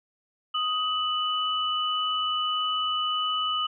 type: tone pair together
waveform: sine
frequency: 1250.4 / 2974 Hz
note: D#6 / F#7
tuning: +8 / +8 cents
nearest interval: octave + minor third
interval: 1500 cents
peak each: -27 dBFS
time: 0.54-3.67 s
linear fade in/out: 10 ms
effects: none